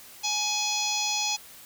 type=harmonic tone; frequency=840 Hz; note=G#5; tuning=19 cents sharp; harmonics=1 / 3 / 4 / 5 / 6 / 7 / 8; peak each=-33 / -33 / -33 / -33 / -33 / -33 / -33 dBFS; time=0.23-1.37 s; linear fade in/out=20 ms; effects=white hiss -48 dBFS RMS until 1.65 s